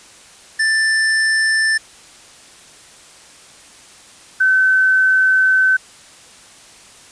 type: tone pair in turn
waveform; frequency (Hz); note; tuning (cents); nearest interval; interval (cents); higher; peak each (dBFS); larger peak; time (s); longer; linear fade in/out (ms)
square / sine; 1769 / 1527.2; A6 / G6; +9 / -46; minor third; 255; first; -14 / -10; second; 0.59-1.78 / 4.4-5.77; second; 10
effects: white hiss -43 dBFS RMS until 7.11 s + resampled to 22050 Hz